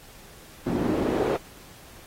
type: noise with band-pass filter sweep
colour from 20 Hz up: pink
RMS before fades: -25 dBFS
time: 0.66-1.37 s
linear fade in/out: 10 ms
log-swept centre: 240 to 500 Hz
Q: 1.9
effects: pink hiss -49 dBFS RMS until 2.06 s + AAC 48 kbps